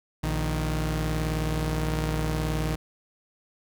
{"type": "tone pair together", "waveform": "sawtooth", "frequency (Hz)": [58.3, 155.56], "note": ["A#1", "D#3"], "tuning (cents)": [1, 0], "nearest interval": "octave + perfect fourth", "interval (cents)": 1699, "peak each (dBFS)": -24, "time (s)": [0.23, 2.76], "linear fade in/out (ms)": 10, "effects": []}